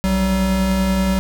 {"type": "tone pair together", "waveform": "square", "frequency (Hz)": [60, 190.37], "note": ["B1", "F#3"], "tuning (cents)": [-49, 50], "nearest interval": "octave + minor sixth", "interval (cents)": 1999, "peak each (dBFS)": [-22, -17], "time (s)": [0.04, 1.19], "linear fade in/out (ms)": 0, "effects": []}